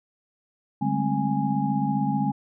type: tone cluster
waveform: sine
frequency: 146.8 / 198.3 / 213.9 / 265.6 / 827 Hz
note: D3 / G3 / A3 / C4 / G#5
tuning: 0 / +20 / -49 / +26 / -8 cents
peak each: -28 dBFS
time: 0.81-2.32 s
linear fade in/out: 10 ms
effects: none